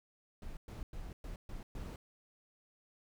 brown noise bursts at uneven times, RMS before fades -44 dBFS, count 6, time 0.42-0.57 / 0.68-0.83 / 0.93-1.13 / 1.24-1.36 / 1.49-1.63 / 1.75-1.96 s, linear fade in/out 2 ms, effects none

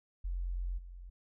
sine tone with level steps, 44.37 Hz, F1, 28 cents sharp, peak -33 / -45 dBFS, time 0.24-1.1 s, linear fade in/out 10 ms, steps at 0.77 s, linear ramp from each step 20 ms, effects none

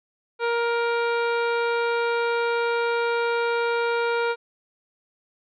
harmonic tone, 469.5 Hz, A#4, 12 cents sharp, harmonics 1 / 2 / 3 / 4 / 5 / 6 / 7 / 8 / 9, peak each -23 / -28 / -28 / -42 / -34 / -43 / -45 / -43 / -45 dBFS, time 0.39-4.36 s, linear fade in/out 50 ms, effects none

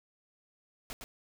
pink noise with echo, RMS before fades -42 dBFS, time 0.9-0.93 s, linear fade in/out 0 ms, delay 110 ms, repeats 1, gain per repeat -3 dB, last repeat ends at 1.04 s, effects none

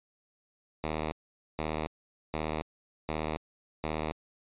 5% pulse tone bursts, 77.78 Hz, D#2, in tune, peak -20 dBFS, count 5, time 0.84-4.12 s, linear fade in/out 0 ms, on 280 ms, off 470 ms, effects resampled to 8000 Hz

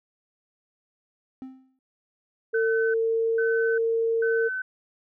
triangle tone with exponential decay, 261.6 Hz, C4, in tune, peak -31 dBFS, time 1.42-1.79 s, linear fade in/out 1 ms, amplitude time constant 80 ms
sine tone with pitch glide, 450.9 to 455.6 Hz, A4 to A#4, +42 to -40 cents, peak -21 dBFS, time 2.53-4.49 s, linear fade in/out 20 ms, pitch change +18 cents, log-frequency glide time 2.84-3.52 s
sine tone bursts, 1519 Hz, F#6, 45 cents sharp, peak -27 dBFS, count 3, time 2.54-4.62 s, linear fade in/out 5 ms, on 400 ms, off 440 ms
effects none

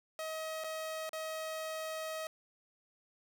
sawtooth tone with dropouts, 634 Hz, D#5, 32 cents sharp, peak -34 dBFS, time 0.19-2.27 s, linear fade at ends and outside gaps 1 ms, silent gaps 0.638-0.643 / 1.093-1.131 s, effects none

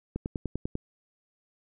click train, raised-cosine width 3 ms, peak -18 dBFS, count 7, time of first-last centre 0.16-0.754 s, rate 10.1 Hz, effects none

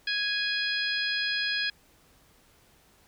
harmonic tone, 830 Hz, G#5, 1 cent flat, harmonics 2 / 3 / 4 / 5 / 6, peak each -30 / -34 / -33 / -35 / -34 dBFS, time 0.07-1.7 s, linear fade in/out 5 ms, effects pink hiss -61 dBFS RMS until 3.07 s

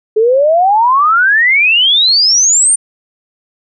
sine exponential sweep, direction up, 421.4 to 9190 Hz, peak -6 dBFS, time 0.16-2.76 s, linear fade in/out 10 ms, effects none

